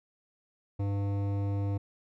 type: tone with hard clipping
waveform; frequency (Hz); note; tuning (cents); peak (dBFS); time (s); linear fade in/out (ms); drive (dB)
sine; 100; G2; +35; -30; 0.79-1.78; 10; 14
effects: none